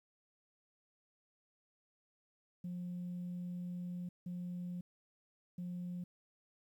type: tone bursts at uneven times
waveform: sine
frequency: 177.7 Hz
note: F3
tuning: 30 cents sharp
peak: -38 dBFS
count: 3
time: 2.64-4.09 / 4.26-4.81 / 5.58-6.04 s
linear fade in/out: 5 ms
effects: tanh soft clip ceiling -37 dBFS + 12-bit